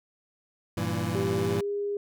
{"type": "chord", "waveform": "25% pulse", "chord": "E diminished", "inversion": "first", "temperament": "equal with one note detuned", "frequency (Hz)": [98, 116.54, 166.54], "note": ["G2", "Bb2", "E3"], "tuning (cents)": [0, 0, 18], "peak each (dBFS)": -28, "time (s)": [0.77, 1.61], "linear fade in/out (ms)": 5}
{"type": "tone with pitch glide", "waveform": "sine", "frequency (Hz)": [392, 407], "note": ["G4", "G#4"], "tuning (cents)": [0, -35], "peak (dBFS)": -27, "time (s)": [1.15, 1.97], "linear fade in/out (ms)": 2, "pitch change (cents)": 65, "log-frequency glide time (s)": [1.37, 1.69]}
{"effects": []}